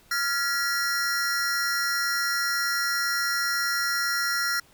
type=tone cluster; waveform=square; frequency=1390 / 1685 / 1932 / 5530 Hz; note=F6 / G#6 / B6 / F8; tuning=-9 / +25 / -39 / -18 cents; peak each=-27 / -35 / -31 / -32 dBFS; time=0.11-4.6 s; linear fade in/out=5 ms; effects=pink hiss -57 dBFS RMS until 4.73 s